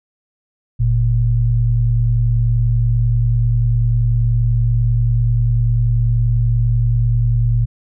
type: tone pair together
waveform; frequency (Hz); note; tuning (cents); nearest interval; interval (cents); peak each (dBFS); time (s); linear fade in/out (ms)
sine; 46.23 / 116.5; F#1 / A#2; -1 / -1; octave + major third; 1600; -17 / -13; 0.79-7.66; 20
effects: none